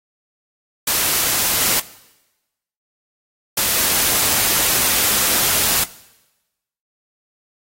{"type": "noise bursts at uneven times", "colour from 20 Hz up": "white", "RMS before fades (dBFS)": -17, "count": 2, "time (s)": [[0.87, 1.8], [3.57, 5.84]], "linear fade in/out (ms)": 5, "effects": ["noise-tail reverb RT60 1.0 s tail -19 dB re dry", "AAC 48 kbps"]}